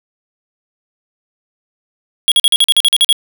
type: tone bursts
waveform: square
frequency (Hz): 3322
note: G#7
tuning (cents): 0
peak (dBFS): -7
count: 11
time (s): 2.28-3.127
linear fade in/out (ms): 0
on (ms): 37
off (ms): 44
effects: none